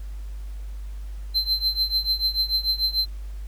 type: tone with tremolo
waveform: triangle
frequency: 4100 Hz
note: C8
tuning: 36 cents flat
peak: -16 dBFS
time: 1.34-3.06 s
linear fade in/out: 20 ms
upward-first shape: triangle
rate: 6.8 Hz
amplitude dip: 95%
effects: added 50 Hz sine -31 dBFS peak until 3.47 s + pink hiss -55 dBFS RMS until 3.47 s